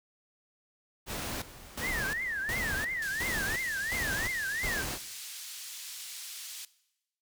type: noise with tremolo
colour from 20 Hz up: pink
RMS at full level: -36 dBFS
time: 1.06-4.99 s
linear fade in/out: 50 ms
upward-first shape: square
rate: 1.4 Hz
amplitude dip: 80%
type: tone with vibrato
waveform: sine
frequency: 1806 Hz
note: A6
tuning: 45 cents sharp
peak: -31 dBFS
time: 1.8-4.85 s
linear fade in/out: 50 ms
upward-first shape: triangle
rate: 2.9 Hz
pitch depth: 290 cents each way
type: band-pass noise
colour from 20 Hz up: pink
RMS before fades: -43 dBFS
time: 3.02-6.65 s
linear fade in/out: 2 ms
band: 3600 to 14000 Hz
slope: 12 dB/octave
effects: noise-tail reverb RT60 0.9 s tail -19 dB re dry